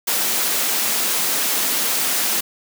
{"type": "high-pass noise", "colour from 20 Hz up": "white", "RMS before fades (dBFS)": -20, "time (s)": [0.07, 2.41], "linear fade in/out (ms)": 10, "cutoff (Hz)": 170, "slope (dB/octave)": 96, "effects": []}